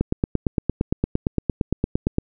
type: click train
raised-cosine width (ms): 3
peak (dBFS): -6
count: 20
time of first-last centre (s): 0.01-2.184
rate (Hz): 8.74
effects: none